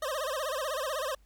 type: tone with vibrato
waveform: 25% pulse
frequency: 571 Hz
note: D5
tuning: 49 cents flat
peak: -27 dBFS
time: 0.02-1.15 s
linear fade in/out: 5 ms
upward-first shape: sine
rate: 16 Hz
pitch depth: 190 cents each way
effects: added 50 Hz sine -58 dBFS peak until 1.25 s + pink hiss -70 dBFS RMS until 1.25 s